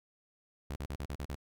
sawtooth tone bursts, 69.8 Hz, C#2, 13 cents sharp, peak -33 dBFS, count 7, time 0.7-1.352 s, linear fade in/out 0 ms, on 58 ms, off 41 ms, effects none

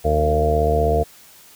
harmonic tone with a mistuned harmonic, 76.1 Hz, D#2, 38 cents flat, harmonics 1 / 2 / 3 / 4 / 5 / 6 / 7 / 8 / 9, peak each -20 / -27 / -31 / -32 / -31 / -20 / -29 / -30 / -20 dBFS, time 0.04-1.04 s, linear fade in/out 20 ms, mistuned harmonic 2, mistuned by +19 cents, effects white hiss -47 dBFS RMS until 1.55 s

